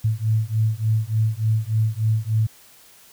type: beating tone pair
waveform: sine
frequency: 108.3 / 111.7 Hz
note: A2 / A2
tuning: -27 / +27 cents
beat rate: 3.4 Hz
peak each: -21 / -21 dBFS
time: 0.04-2.47 s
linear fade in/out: 10 ms
effects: white hiss -50 dBFS RMS until 3.12 s